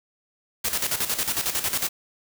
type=noise with tremolo; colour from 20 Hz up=white; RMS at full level=-24 dBFS; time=0.64-1.89 s; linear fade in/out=10 ms; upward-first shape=square; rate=11 Hz; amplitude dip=65%; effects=none